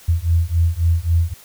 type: beating tone pair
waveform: sine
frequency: 82.1 / 85.8 Hz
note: E2 / F2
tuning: -6 / -30 cents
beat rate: 3.7 Hz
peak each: -17 dBFS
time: 0.08-1.34 s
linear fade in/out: 10 ms
effects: white hiss -45 dBFS RMS until 1.44 s